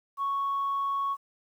sine tone, 1108.7 Hz, C#6, in tune, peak -25 dBFS, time 0.17-1.17 s, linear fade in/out 50 ms, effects tanh soft clip ceiling -23 dBFS + 10-bit

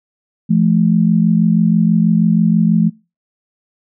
sine tone pair together, 170.4 / 216.6 Hz, F3 / A3, -42 / -27 cents, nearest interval major third, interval 415 cents, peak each -12 dBFS, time 0.49-2.9 s, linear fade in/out 20 ms, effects noise-tail reverb RT60 0.3 s tail -25 dB re dry

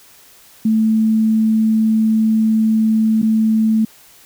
sine tone with dropouts, 220 Hz, A3, in tune, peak -11 dBFS, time 0.65-3.85 s, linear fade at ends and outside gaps 5 ms, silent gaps 3.218-3.227 s, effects white hiss -46 dBFS RMS until 4.25 s

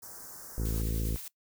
white band-stop noise, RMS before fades -46 dBFS, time 0.02-0.82 s, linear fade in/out 10 ms, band 1700 to 5200 Hz, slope 48 dB/octave
harmonic tone, 55 Hz, A1, in tune, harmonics 1 / 2 / 3 / 4 / 5 / 6 / 7 / 8 / 9, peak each -30 / -36 / -40 / -42 / -44 / -46 / -47 / -48 / -49 dBFS, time 0.58-1.16 s, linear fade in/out 0 ms
blue noise with tremolo, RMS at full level -41 dBFS, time 0.65-1.28 s, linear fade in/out 2 ms, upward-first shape sine, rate 10 Hz, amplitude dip 30%
effects noise-tail reverb RT60 0.1 s tail -20 dB re dry

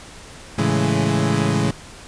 30% pulse chord, A major seventh, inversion none, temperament equal, 110 / 138.59 / 164.81 / 207.7 Hz, A2 / C#3 / E3 / G#3, 0 / 0 / 0 / 0 cents, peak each -20 dBFS, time 0.58-1.71 s, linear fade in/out 5 ms, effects pink hiss -40 dBFS RMS until 2.07 s + resampled to 22050 Hz

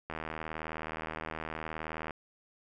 click train, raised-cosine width 0.5 ms, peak -22 dBFS, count 160, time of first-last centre 0.1-2.108 s, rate 79.2 Hz, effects none

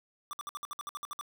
square tone bursts, 1174.7 Hz, D6, in tune, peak -37 dBFS, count 12, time 0.31-1.211 s, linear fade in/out 0 ms, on 21 ms, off 59 ms, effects none

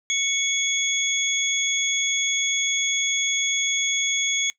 sine tone cluster, 2215 / 3377 / 6610 Hz, C#7 / G#7 / G#8, -2 / +28 / -9 cents, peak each -25 dBFS, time 0.1-4.5 s, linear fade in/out 0 ms, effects noise-tail reverb RT60 0.1 s tail -20 dB re dry

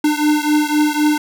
square beating tone pair, 298.7 / 302.6 Hz, D4 / D#4, +29 / -48 cents, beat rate 3.9 Hz, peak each -16 / -18 dBFS, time 0.04-1.18 s, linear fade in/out 5 ms, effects none

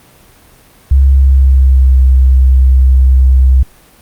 sine tone with pitch glide, 67.6 to 64.92 Hz, C#2 to C2, -43 to -13 cents, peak -3 dBFS, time 0.91-3.63 s, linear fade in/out 5 ms, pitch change -70 cents, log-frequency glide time 1.09-1.96 s, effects pink hiss -43 dBFS RMS until 4.01 s + Opus 32 kbps

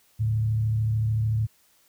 sine tone with frequency modulation, 110 Hz, A2, in tune, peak -21 dBFS, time 0.19-1.47 s, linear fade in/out 20 ms, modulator 33.5 Hz, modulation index 0.37, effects white hiss -62 dBFS RMS until 1.88 s

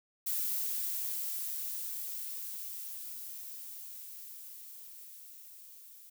violet noise with level ramp, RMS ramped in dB -33 to -54 dBFS, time 0.26-6.1 s, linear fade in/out 10 ms, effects none

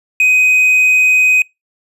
triangle tone, 2509 Hz, D#7, 14 cents sharp, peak -6 dBFS, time 0.2-1.42 s, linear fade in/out 2 ms, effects noise-tail reverb RT60 0.2 s tail -25 dB re dry + resampled to 32000 Hz

